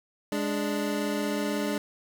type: tone pair together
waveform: 25% pulse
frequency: 207.7 / 293.5 Hz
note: G#3 / D4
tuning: 0 / -1 cents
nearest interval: tritone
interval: 599 cents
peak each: -26 dBFS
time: 0.32-1.78 s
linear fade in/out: 2 ms
effects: none